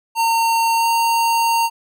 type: tone with pitch glide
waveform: square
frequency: 914 to 921.4 Hz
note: A#5 to A#5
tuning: -34 to -20 cents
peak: -15 dBFS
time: 0.15-1.7 s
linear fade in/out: 50 ms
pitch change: +14 cents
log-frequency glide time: 0.76-0.87 s
effects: none